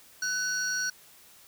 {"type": "tone cluster", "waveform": "triangle", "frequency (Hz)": [1502, 4399, 5730], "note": ["F#6", "C#8", "F8"], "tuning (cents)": [26, -14, 44], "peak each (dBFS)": [-27, -33, -30], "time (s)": [0.22, 0.9], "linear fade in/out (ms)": 5, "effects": ["tanh soft clip ceiling -22 dBFS", "white hiss -55 dBFS RMS until 1.47 s"]}